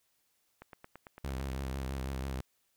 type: click train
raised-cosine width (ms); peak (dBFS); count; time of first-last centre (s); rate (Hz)
0.5; -32; 9; 0.62-1.517; 8.92
type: tone with vibrato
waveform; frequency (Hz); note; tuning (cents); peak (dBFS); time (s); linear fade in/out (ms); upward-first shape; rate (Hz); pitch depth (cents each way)
sawtooth; 66.6; C2; +31; -31; 1.24-2.41; 5; sine; 6.1; 53
effects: white hiss -75 dBFS RMS until 2.76 s

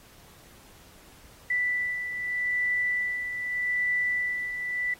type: beating tone pair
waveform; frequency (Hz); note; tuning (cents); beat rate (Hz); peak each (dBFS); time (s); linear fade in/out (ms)
sine; 1975.5 / 1976.32; B6 / B6; 0 / +1; 0.82; -34 / -26; 1.5-4.94; 5
effects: pink hiss -54 dBFS RMS until 4.99 s + AAC 48 kbps

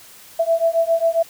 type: beating tone pair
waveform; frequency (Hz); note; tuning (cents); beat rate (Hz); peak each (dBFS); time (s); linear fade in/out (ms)
sine; 659.3 / 666.7; E5 / E5; 0 / +19; 7.4; -18; 0.39-1.23; 10
effects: white hiss -44 dBFS RMS until 1.29 s

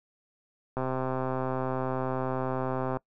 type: click train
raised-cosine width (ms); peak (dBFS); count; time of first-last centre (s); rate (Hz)
1; -17; 287; 0.77-2.97; 130
effects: noise-tail reverb RT60 0.1 s tail -23 dB re dry

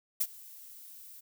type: noise with ADSR envelope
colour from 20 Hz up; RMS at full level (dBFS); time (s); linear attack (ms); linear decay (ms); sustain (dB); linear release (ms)
violet; -27; 0.2-1.21; 11; 50; -23; 16
effects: none

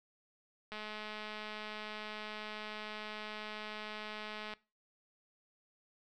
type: click train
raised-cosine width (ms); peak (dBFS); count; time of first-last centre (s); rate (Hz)
0.3; -28; 814; 0.72-4.537; 213
effects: noise-tail reverb RT60 0.3 s tail -21 dB re dry

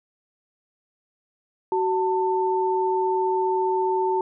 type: tone pair together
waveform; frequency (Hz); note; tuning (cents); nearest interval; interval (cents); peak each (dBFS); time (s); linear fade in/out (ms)
sine; 375.3 / 892.6; F#4 / A5; +25 / +25; octave + minor third; 1500; -22 / -23; 1.72-4.21; 2
effects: none

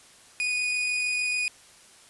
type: tone with amplitude modulation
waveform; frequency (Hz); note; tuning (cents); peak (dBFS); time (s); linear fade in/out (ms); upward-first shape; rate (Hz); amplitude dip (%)
40% pulse; 2473; D#7; -11; -23; 0.4-1.48; 0; sine; 46.8; 25
effects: white hiss -53 dBFS RMS until 2.09 s + resampled to 24000 Hz

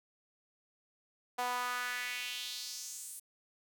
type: tone with high-pass filter sweep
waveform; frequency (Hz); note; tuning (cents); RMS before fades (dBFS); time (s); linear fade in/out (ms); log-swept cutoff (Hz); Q
sawtooth; 246.9; B3; 0; -39; 1.38-3.2; 10; 770 to 10000; 2.7
effects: none

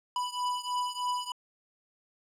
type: beating tone pair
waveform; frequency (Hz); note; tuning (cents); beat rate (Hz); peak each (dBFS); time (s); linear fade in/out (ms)
square; 987.8 / 991; B5 / B5; 0 / +6; 3.2; -33 / -35; 0.16-1.32; 2
effects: low-pass 9000 Hz 12 dB/octave

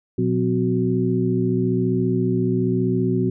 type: tone cluster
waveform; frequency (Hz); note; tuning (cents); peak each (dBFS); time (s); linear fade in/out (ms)
sine; 120.4 / 181.4 / 256.1 / 370.3; B2 / F#3 / C4 / F#4; -44 / -34 / -37 / +1; -23; 0.18-3.3; 5
effects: none

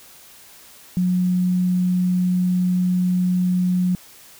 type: tone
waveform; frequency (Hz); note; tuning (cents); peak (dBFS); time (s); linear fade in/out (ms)
sine; 181.2; F#3; -36; -16; 0.97-3.95; 0
effects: white hiss -46 dBFS RMS until 4.39 s

